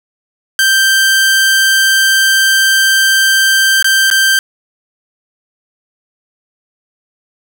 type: tone with dropouts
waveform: sawtooth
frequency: 1568 Hz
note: G6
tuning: in tune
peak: -4 dBFS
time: 0.59-4.39 s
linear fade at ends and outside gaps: 1 ms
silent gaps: 3.826-3.844 / 4.102-4.112 s
effects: none